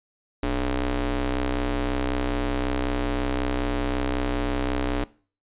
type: ring-modulated tone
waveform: sawtooth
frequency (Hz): 129.3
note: C3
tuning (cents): -20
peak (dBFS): -16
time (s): 0.43-5.04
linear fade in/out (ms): 0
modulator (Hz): 162
effects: noise-tail reverb RT60 0.4 s tail -20 dB re dry + resampled to 8000 Hz